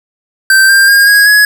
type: tone with pitch steps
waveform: square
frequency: 1560 / 1589.1 / 1618.7 / 1648.9 / 1679.7 Hz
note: G6 / G6 / G#6 / G#6 / G#6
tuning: -9 / +23 / -45 / -13 / +19 cents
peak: -4 dBFS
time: 0.5-1.45 s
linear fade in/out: 2 ms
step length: 190 ms
effects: none